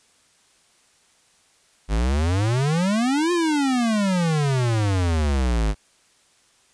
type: exponential two-way sweep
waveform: square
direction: up then down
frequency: 49.52 to 357 to 49.52 Hz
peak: -19 dBFS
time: 1.88-5.75 s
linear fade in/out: 50 ms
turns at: 3.32 s
effects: white hiss -59 dBFS RMS until 6.73 s + resampled to 22050 Hz